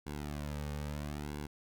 sawtooth tone with flanger, 73.6 Hz, D2, 4 cents sharp, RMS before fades -40 dBFS, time 0.06-1.47 s, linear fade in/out 10 ms, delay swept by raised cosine 1.6 to 3 ms, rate 0.76 Hz, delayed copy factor -1, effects none

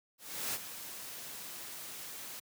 white noise with ADSR envelope, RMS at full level -35 dBFS, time 0.18-2.4 s, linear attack 360 ms, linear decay 38 ms, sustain -10 dB, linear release 10 ms, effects high-pass 100 Hz 12 dB/octave

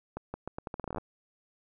accelerating click train, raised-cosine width 1 ms, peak -22 dBFS, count 15, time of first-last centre 0.17-0.983 s, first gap 170 ms, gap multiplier 0.8, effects none

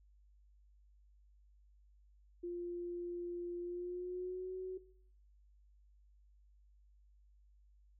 sine tone with pitch glide, 349.2 to 372.1 Hz, F4 to F#4, 0 to +10 cents, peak -39 dBFS, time 2.43-4.78 s, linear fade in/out 10 ms, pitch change +110 cents, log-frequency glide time 3.61-4.55 s, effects noise-tail reverb RT60 0.6 s tail -18 dB re dry + added 50 Hz sine -63 dBFS peak until 7.99 s

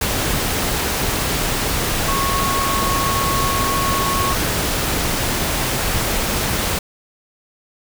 sine tone in noise, 1100 Hz, C#6, 14 cents flat, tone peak -20 dBFS, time 2.08-4.34 s, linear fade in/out 5 ms, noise pink, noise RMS -20 dBFS, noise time 0.01-6.79 s, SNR -3 dB, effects none

